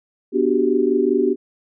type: chord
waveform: sine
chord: G major seventh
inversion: first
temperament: equal with one note detuned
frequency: 246.9 / 293.7 / 370 / 395 Hz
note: B3 / D4 / F#4 / G4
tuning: 0 / 0 / 0 / +13 cents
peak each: -22 / -22 / -19 / -19 dBFS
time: 0.32-1.36 s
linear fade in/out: 50 ms
effects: none